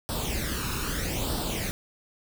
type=noise with flanger; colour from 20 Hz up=pink; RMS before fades=-30 dBFS; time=0.09-1.71 s; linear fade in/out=0 ms; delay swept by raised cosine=0.22 to 0.77 ms; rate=0.79 Hz; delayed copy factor=+0.7; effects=none